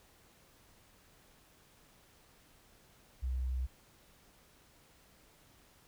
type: tone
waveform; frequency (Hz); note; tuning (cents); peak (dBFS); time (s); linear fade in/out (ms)
sine; 63.7; C2; -46; -32; 3.22-3.67; 20
effects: pink hiss -64 dBFS RMS until 5.87 s

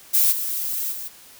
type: noise with level steps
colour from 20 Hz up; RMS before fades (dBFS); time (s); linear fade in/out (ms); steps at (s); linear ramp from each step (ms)
violet; -17 / -26 / -32; 0.13-1.09; 20; 0.31 / 0.91; 20
effects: white hiss -47 dBFS RMS until 1.39 s

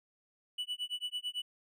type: tone with tremolo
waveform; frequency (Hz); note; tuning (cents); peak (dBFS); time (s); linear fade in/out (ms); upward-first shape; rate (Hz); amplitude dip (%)
triangle; 2960; F#7; 0; -31; 0.58-1.42; 5; sine; 9; 100
effects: none

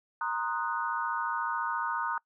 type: chord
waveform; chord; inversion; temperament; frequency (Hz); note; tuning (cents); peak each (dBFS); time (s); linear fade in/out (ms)
sine; C half-diminished seventh; third; equal; 932.3 / 1046.5 / 1244.5 / 1480; Bb5 / C6 / Eb6 / Gb6; 0 / 0 / 0 / 0; -33 / -38 / -34 / -35; 0.21-2.18; 2
effects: noise-tail reverb RT60 0.1 s tail -24 dB re dry

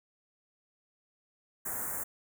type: band-stop noise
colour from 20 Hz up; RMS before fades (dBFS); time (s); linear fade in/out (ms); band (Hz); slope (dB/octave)
white; -36; 1.65-2.04; 10; 1900 to 7100; 48
effects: none

